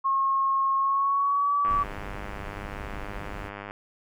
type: tone with pitch glide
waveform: sine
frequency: 1083 to 1147.4 Hz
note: C#6 to D6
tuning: -41 to -41 cents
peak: -21 dBFS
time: 0.04-1.84 s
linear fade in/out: 20 ms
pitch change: +100 cents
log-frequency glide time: 0.77-1.55 s
type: click train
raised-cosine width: 0.5 ms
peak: -22 dBFS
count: 209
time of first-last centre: 1.65-3.709 s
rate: 101 Hz
type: noise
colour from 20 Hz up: brown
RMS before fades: -38 dBFS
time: 1.66-3.51 s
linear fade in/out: 50 ms
effects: none